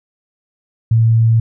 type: tone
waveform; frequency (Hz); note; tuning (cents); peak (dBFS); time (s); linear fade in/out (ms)
sine; 113.6; A#2; -44; -8; 0.91-1.4; 5
effects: none